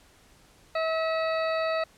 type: harmonic tone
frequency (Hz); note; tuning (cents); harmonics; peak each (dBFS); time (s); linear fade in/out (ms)
645; E5; -38; 1 / 2 / 3 / 4 / 6 / 7; -26 / -32 / -36 / -38 / -42 / -43; 0.75-1.84; 5
effects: pink hiss -58 dBFS RMS until 1.97 s + low-pass 11000 Hz 12 dB/octave